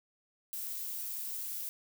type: noise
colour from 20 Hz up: violet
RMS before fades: -39 dBFS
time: 0.53-1.69 s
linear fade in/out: 0 ms
effects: none